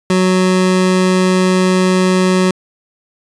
25% pulse tone, 185 Hz, F#3, in tune, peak -6 dBFS, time 0.1-2.51 s, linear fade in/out 2 ms, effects resampled to 22050 Hz

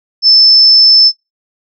sine tone, 5274 Hz, E8, in tune, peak -3 dBFS, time 0.22-1.12 s, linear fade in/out 50 ms, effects noise-tail reverb RT60 0.2 s tail -19 dB re dry

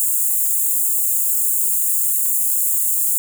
white high-pass noise, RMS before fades -18 dBFS, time 0-3.18 s, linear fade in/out 0 ms, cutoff 7000 Hz, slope 96 dB/octave, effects none

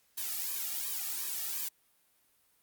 blue noise with flanger, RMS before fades -36 dBFS, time 0.17-1.69 s, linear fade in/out 10 ms, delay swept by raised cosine 1.4 to 1.98 ms, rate 2.8 Hz, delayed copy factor -0.9, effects white hiss -70 dBFS RMS until 2.62 s + Opus 48 kbps

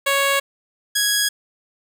10% pulse tone pair in turn, 554.4 / 1661.3 Hz, C#5 / G#6, 0 / 0 cents, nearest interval octave + perfect fifth, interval 1900 cents, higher second, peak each -8 dBFS, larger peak neither, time 0.06-0.4 / 0.95-1.29 s, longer neither, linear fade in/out 10 ms, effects none

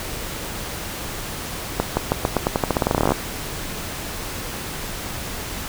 accelerating click train, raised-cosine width 1 ms, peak -3 dBFS, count 22, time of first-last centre 1.8-3.12 s, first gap 170 ms, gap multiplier 0.88, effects pink hiss -30 dBFS RMS until 5.68 s

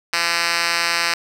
5% pulse tone with band-pass filter, 170 Hz, F3, 46 cents flat, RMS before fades -20 dBFS, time 0.13-1.14 s, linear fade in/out 2 ms, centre 3700 Hz, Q 1.2, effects none

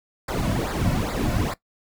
brown noise with flanger, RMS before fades -24 dBFS, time 0.28-1.54 s, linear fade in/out 5 ms, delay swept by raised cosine 0.33 to 2.53 ms, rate 2.4 Hz, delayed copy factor -0.85, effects noise-tail reverb RT60 0.1 s tail -18 dB re dry

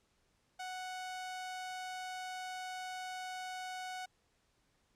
sawtooth tone, 740 Hz, F#5, in tune, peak -37 dBFS, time 0.59-4.06 s, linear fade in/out 10 ms, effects pink hiss -75 dBFS RMS until 4.95 s + low-pass 9000 Hz 12 dB/octave

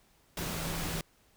sine tone in noise, 164.81 Hz, E3, in tune, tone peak -39 dBFS, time 0.37-1.01 s, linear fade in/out 2 ms, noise pink, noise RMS -36 dBFS, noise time 0.37-1.01 s, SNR -6 dB, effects pink hiss -66 dBFS RMS until 1.36 s

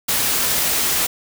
white noise, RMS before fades -19 dBFS, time 0.08-1.07 s, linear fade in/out 10 ms, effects none

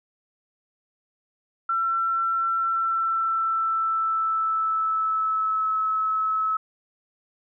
sine tone with pitch glide, 1348 to 1295.3 Hz, E6 to E6, +38 to -31 cents, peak -21 dBFS, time 1.69-6.57 s, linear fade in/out 5 ms, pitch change -69 cents, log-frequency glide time 2.57-5.75 s, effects none

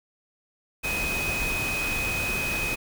sine tone in noise, 2513 Hz, D#7, 17 cents sharp, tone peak -27 dBFS, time 0.83-2.76 s, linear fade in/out 20 ms, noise pink, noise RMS -31 dBFS, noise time 0.83-2.76 s, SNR +1 dB, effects none

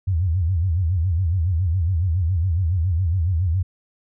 sine tone with vibrato, 87.31 Hz, F2, in tune, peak -17 dBFS, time 0.07-3.63 s, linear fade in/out 10 ms, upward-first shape sine, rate 7.2 Hz, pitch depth 180 cents each way, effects none

